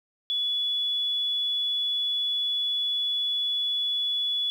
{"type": "tone", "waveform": "sine", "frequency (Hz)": 3414, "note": "G#7", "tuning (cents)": 47, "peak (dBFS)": -24, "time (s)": [0.3, 4.5], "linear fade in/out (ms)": 0, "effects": ["9-bit"]}